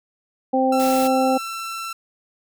harmonic tone, 261.6 Hz, C4, in tune, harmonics 1 / 2 / 3, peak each -20 / -20 / -20 dBFS, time 0.53-1.38 s, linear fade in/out 10 ms
sawtooth tone, 1342 Hz, E6, 31 cents sharp, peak -24 dBFS, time 0.72-1.93 s, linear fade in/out 5 ms
white noise, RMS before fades -31 dBFS, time 0.79-1.08 s, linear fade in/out 10 ms
effects none

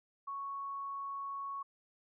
sine tone, 1108.7 Hz, C#6, in tune, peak -38 dBFS, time 0.27-1.63 s, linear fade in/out 10 ms, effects none

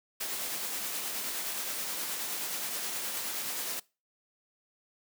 white noise with tremolo, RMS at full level -34 dBFS, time 0.2-3.8 s, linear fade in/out 10 ms, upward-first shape triangle, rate 9.5 Hz, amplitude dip 30%, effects noise-tail reverb RT60 0.3 s tail -23 dB re dry + high-pass 200 Hz 12 dB/octave

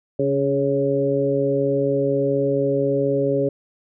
harmonic tone with a mistuned harmonic, 138.59 Hz, C#3, in tune, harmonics 1 / 2 / 3 / 4, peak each -26 / -24 / -21 / -22 dBFS, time 0.19-3.49 s, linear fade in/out 5 ms, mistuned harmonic 2, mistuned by +26 cents, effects none

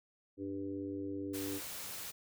harmonic tone, 98 Hz, G2, in tune, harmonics 1 / 3 / 4 / 5, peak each -49 / -39 / -44 / -48 dBFS, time 0.37-1.61 s, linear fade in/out 50 ms
white noise, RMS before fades -44 dBFS, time 1.33-2.12 s, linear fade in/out 20 ms
effects none

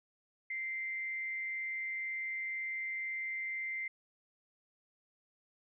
sine tone with amplitude modulation, 2086 Hz, C7, 6 cents flat, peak -34 dBFS, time 0.5-3.88 s, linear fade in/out 5 ms, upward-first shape sine, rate 202 Hz, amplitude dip 35%, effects none

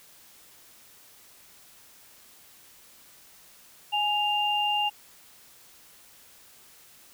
sine tone pair together, 833 / 2797 Hz, G#5 / F7, +5 / +2 cents, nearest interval octave + major sixth, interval 2097 cents, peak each -26 dBFS, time 3.92-4.9 s, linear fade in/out 20 ms, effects white hiss -54 dBFS RMS until 7.13 s

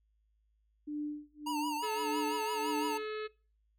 sine tone with tremolo, 297.3 Hz, D4, 21 cents sharp, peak -33 dBFS, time 0.87-3.09 s, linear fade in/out 10 ms, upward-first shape sine, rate 1.7 Hz, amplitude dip 100%
square tone with vibrato, 930 Hz, A#5, 4 cents flat, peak -35 dBFS, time 1.46-2.98 s, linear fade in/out 10 ms, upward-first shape triangle, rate 5.9 Hz, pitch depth 100 cents each way
harmonic tone, 429.7 Hz, A4, 41 cents flat, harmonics 1 / 3 / 4 / 5 / 6 / 7 / 8 / 9 / 10, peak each -37 / -45 / -48 / -52 / -51 / -57 / -58 / -55 / -56 dBFS, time 1.82-3.28 s, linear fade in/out 20 ms
effects noise-tail reverb RT60 0.4 s tail -22 dB re dry + added 53 Hz sine -70 dBFS peak until 3.78 s

